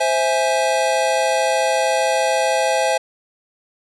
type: chord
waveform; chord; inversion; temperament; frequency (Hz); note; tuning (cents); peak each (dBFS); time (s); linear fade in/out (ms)
square; C augmented; none; equal with one note detuned; 523.3 / 656.6 / 830.6; C5 / E5 / G#5; 0 / -7 / 0; -21; 0-2.98; 10
effects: resampled to 24000 Hz + 8-bit